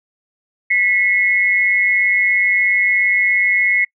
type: tone pair together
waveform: sine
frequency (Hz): 1974 / 2171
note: B6 / C#7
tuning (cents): -1 / -37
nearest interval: major second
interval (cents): 164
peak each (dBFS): -16 / -14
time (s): 0.7-3.85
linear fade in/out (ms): 10
effects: noise-tail reverb RT60 0.1 s tail -26 dB re dry